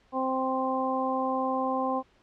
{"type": "harmonic tone", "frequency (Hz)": 261.6, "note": "C4", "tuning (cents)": 0, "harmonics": [1, 2, 3, 4], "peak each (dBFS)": [-31, -31, -31, -31], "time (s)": [0.12, 2.03], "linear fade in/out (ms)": 50, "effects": ["pink hiss -63 dBFS RMS until 2.22 s", "low-pass 4000 Hz 12 dB/octave"]}